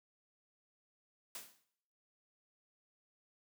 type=noise with exponential decay; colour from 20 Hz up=white; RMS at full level=-43 dBFS; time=1.35-1.64 s; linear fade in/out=2 ms; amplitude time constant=61 ms; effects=noise-tail reverb RT60 0.7 s tail -17 dB re dry + high-pass 150 Hz 12 dB/octave